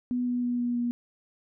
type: tone with pitch steps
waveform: sine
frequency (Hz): 246.9 / 245.2 / 243.5 / 241.8 / 240.1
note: B3 / B3 / B3 / B3 / B3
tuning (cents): 0 / -12 / -24 / -36 / -49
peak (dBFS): -25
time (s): 0.11-0.91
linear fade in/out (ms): 0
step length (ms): 160
effects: none